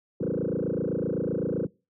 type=tone with frequency modulation; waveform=sine; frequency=326.7 Hz; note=E4; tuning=15 cents flat; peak=-24 dBFS; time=0.2-1.67 s; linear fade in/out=10 ms; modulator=27.8 Hz; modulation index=6.8; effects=noise-tail reverb RT60 0.3 s tail -25 dB re dry + tanh soft clip ceiling -21 dBFS

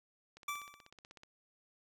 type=click train; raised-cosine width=0.2 ms; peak=-37 dBFS; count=15; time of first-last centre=0.37-1.234 s; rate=16.2 Hz
type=tone with exponential decay; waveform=25% pulse; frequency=1164 Hz; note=D6; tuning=16 cents flat; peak=-31 dBFS; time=0.48-0.9 s; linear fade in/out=5 ms; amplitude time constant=91 ms
effects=none

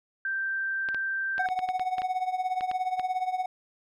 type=tone; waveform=sine; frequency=1568 Hz; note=G6; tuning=in tune; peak=-27 dBFS; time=0.25-1.46 s; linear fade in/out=2 ms
type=clicks; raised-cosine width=0.3 ms; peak=-21 dBFS; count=12; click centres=0.888 / 0.946 / 1.381 / 1.488 / 1.591 / 1.689 / 1.796 / 1.983 / 2.019 / 2.609 / 2.714 / 2.996 s
type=tone with tremolo; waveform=triangle; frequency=741 Hz; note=F#5; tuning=2 cents sharp; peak=-21 dBFS; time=1.39-3.46 s; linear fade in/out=5 ms; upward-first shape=triangle; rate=17 Hz; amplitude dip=85%
effects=none

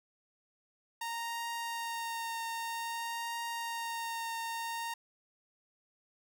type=tone with vibrato; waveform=sawtooth; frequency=925 Hz; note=A#5; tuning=14 cents flat; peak=-32 dBFS; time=1.01-4.94 s; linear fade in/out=5 ms; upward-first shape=triangle; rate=0.52 Hz; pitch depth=16 cents each way; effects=none

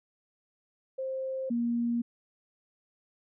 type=tone pair in turn; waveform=sine; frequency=527 / 236.3 Hz; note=C5 / A#3; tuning=+12 / +24 cents; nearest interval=octave + major second; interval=1388 cents; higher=first; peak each=-31 / -26 dBFS; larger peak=second; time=0.98-1.5 / 1.5-2.02 s; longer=neither; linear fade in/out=10 ms; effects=none

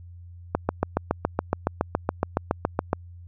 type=click train; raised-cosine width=1 ms; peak=-7 dBFS; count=18; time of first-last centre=0.55-2.931 s; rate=7.14 Hz; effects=added 87 Hz sine -41 dBFS peak until 3.27 s

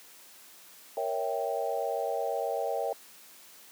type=chord; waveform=sine; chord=A# diminished seventh; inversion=none; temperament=equal with one note detuned; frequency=466.2 / 554.4 / 652.4 / 784 Hz; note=A#4 / C#5 / E5 / G5; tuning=0 / 0 / -18 / 0 cents; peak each=-34 dBFS; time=0.97-2.93 s; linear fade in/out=2 ms; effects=white hiss -53 dBFS RMS until 3.71 s + high-pass 200 Hz 12 dB/octave

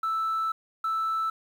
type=tone bursts at uneven times; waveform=sine; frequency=1318.5 Hz; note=E6; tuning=in tune; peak=-23 dBFS; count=2; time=0.03-0.52 / 0.84-1.3 s; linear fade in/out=5 ms; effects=tanh soft clip ceiling -23 dBFS + 9-bit

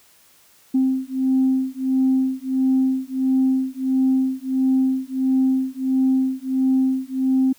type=beating tone pair; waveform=sine; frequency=261.6 / 263.1 Hz; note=C4 / C4; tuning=0 / +10 cents; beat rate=1.5 Hz; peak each=-19 dBFS; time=0.74-7.53 s; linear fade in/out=10 ms; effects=tanh soft clip ceiling -10 dBFS + white hiss -54 dBFS RMS until 7.58 s

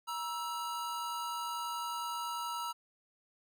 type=tone pair together; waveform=square; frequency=950.9 / 1321 Hz; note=A#5 / E6; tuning=+34 / +3 cents; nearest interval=tritone; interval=569 cents; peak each=-39 / -40 dBFS; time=0.07-2.73 s; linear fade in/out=20 ms; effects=none

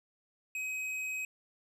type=tone with tanh clipping; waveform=triangle; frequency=2531 Hz; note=D#7; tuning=29 cents sharp; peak=-36 dBFS; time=0.55-1.25 s; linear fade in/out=2 ms; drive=15 dB; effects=resampled to 32000 Hz

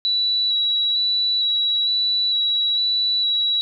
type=tone with vibrato; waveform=sine; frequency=3922 Hz; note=B7; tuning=13 cents flat; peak=-17 dBFS; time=0.05-3.61 s; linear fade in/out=0 ms; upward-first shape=square; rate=1.1 Hz; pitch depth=12 cents each way; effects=none

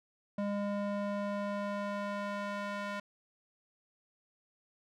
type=tone with band-pass filter sweep; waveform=square; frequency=203.2 Hz; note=G#3; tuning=38 cents flat; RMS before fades=-36 dBFS; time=0.38-3 s; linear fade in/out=5 ms; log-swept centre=470 to 1400 Hz; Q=0.86; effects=none

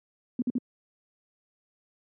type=tone bursts; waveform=sine; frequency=246.2 Hz; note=B3; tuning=5 cents flat; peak=-23 dBFS; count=3; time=0.39-0.582 s; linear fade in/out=2 ms; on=30 ms; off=51 ms; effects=high-pass 150 Hz 12 dB/octave

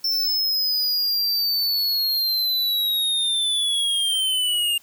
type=linear sweep; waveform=square; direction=down; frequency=5370 to 2801 Hz; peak=-20 dBFS; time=0.04-4.78 s; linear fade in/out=5 ms; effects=white hiss -53 dBFS RMS until 4.82 s

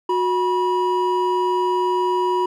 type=tone pair together; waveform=triangle; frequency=364.7 / 972 Hz; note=F#4 / B5; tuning=-25 / -28 cents; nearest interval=octave + perfect fourth; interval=1697 cents; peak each=-18 dBFS; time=0.09-2.46 s; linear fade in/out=5 ms; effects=none

